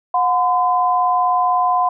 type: tone pair together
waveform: sine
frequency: 725.1 / 1019 Hz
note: F#5 / C6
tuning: -35 / -46 cents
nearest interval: tritone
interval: 589 cents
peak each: -16 dBFS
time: 0.14-1.89 s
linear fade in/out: 5 ms
effects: none